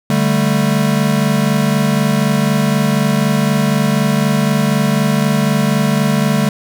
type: chord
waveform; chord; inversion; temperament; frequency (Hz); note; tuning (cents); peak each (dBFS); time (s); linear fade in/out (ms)
square; D suspended fourth; none; equal; 146.83 / 196 / 220; D3 / G3 / A3; 0 / 0 / 0; -17; 0.1-6.49; 2
effects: none